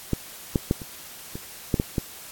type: clicks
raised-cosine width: 3 ms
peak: -9 / -7 / -7 / -23 / -20 / -7 / -8 / -10 dBFS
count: 8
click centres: 0.133 / 0.558 / 0.711 / 0.818 / 1.355 / 1.742 / 1.799 / 1.982 s
effects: white hiss -42 dBFS RMS until 2.31 s + AAC 64 kbps